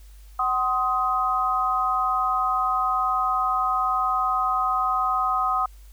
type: chord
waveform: sine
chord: C diminished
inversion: second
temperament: just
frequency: 753.5 / 1046.5 / 1255.8 Hz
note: Gb5 / C6 / Eb6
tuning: +31 / 0 / +16 cents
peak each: -26 / -28 / -22 dBFS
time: 0.39-5.66 s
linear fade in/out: 5 ms
effects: added 50 Hz sine -43 dBFS peak until 5.92 s + white hiss -58 dBFS RMS until 5.92 s